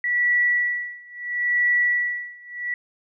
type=tone with tremolo; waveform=sine; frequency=1948 Hz; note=B6; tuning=24 cents flat; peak=-16 dBFS; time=0.04-2.74 s; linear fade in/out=2 ms; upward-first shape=sine; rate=0.74 Hz; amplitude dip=95%; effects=none